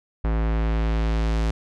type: tone with low-pass filter sweep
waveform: square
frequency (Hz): 55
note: A1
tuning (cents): 0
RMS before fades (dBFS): -22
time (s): 0.24-1.51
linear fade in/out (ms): 5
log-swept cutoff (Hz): 1700 to 6500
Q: 0.81
effects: none